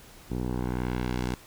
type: tone with low-pass filter sweep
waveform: 10% pulse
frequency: 61.74 Hz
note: B1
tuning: in tune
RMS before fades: -30 dBFS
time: 0.3-1.35 s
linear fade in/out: 10 ms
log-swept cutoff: 460 to 10000 Hz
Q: 0.72
effects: pink hiss -51 dBFS RMS until 1.46 s